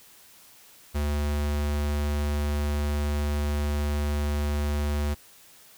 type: tone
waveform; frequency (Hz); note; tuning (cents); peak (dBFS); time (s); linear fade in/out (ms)
square; 73.42; D2; 0; -25; 0.94-5.15; 20
effects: white hiss -53 dBFS RMS until 5.77 s